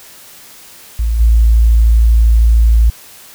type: tone with level steps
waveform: sine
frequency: 56.4 Hz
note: A1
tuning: 44 cents sharp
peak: -11 / -5 dBFS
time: 0.99-2.9 s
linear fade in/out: 5 ms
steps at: 1.19 s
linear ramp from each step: 20 ms
effects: white hiss -38 dBFS RMS until 3.34 s